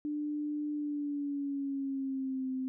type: tone with pitch glide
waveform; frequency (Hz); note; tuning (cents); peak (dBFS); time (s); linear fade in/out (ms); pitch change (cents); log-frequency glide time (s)
sine; 297.1 to 260.1; D4 to C4; +20 to -10; -32; 0.05-2.68; 0; -230; 0.73-2.5
effects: none